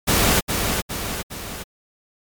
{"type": "noise with echo", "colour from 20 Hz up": "pink", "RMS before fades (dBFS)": -17, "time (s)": [0.07, 0.41], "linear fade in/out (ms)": 20, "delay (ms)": 410, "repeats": 3, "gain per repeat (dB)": -5, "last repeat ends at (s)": 1.64, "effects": ["MP3 96 kbps"]}